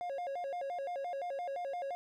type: tone with vibrato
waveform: triangle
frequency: 624 Hz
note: D#5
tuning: 5 cents sharp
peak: -34 dBFS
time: 0.01-1.95 s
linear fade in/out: 0 ms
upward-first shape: square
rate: 5.8 Hz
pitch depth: 220 cents each way
effects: none